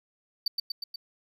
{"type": "tone with echo", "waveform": "triangle", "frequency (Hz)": 4600, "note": "D8", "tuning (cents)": -37, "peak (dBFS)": -22, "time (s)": [0.46, 0.48], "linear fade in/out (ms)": 5, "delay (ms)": 120, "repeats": 4, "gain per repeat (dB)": -3, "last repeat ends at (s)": 0.96, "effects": []}